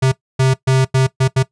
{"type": "tone bursts at uneven times", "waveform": "square", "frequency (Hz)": 131.7, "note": "C3", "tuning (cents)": 12, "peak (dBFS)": -11, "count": 6, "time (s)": [[0.02, 0.12], [0.39, 0.54], [0.67, 0.85], [0.94, 1.07], [1.2, 1.28], [1.36, 1.43]], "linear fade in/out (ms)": 10, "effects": ["noise-tail reverb RT60 0.1 s tail -18 dB re dry", "resampled to 22050 Hz"]}